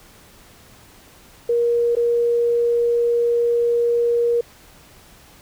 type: tone with dropouts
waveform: sine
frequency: 472.9 Hz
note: A#4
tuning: 25 cents sharp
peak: -15 dBFS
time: 1.49-4.41 s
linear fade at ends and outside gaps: 5 ms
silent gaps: 1.953-1.967 s
effects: pink hiss -48 dBFS RMS until 5.41 s